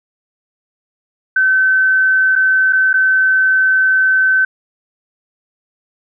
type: tone with dropouts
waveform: sine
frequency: 1531 Hz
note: G6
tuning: 41 cents flat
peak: -9 dBFS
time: 1.36-4.45 s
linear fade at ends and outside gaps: 5 ms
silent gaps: 2.355-2.36 / 2.726-2.73 / 2.931-2.939 s
effects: none